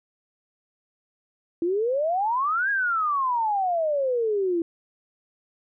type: exponential two-way sweep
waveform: sine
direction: up then down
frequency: 328.2 to 1661.2 to 328.2 Hz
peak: -21 dBFS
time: 1.62-4.62 s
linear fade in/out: 2 ms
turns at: 2.7 s
effects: none